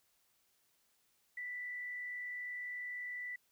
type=tone with frequency modulation; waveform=sine; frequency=1975.5 Hz; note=B6; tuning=in tune; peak=-40 dBFS; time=1.37-3.36 s; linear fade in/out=5 ms; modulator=51.8 Hz; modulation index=0.43; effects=white hiss -75 dBFS RMS until 3.51 s